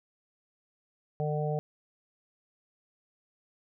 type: harmonic tone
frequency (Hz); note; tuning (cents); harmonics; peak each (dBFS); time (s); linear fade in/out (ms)
150.5; D3; +43; 1 / 3 / 4 / 5; -30 / -34 / -36 / -37; 1.2-1.59; 0
effects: none